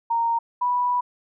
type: tone pair in turn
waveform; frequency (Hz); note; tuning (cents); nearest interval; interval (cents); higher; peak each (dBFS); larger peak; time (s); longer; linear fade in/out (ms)
sine; 927 / 982.6; A#5 / B5; -10 / -9; minor second; 101; second; -19; neither; 0.1-0.39 / 0.61-1.01; second; 10
effects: none